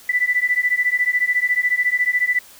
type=beating tone pair; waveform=sine; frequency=1975.5 / 1989.5 Hz; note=B6 / B6; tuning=0 / +12 cents; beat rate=14 Hz; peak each=-19 dBFS; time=0.09-2.39 s; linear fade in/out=5 ms; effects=white hiss -45 dBFS RMS until 2.59 s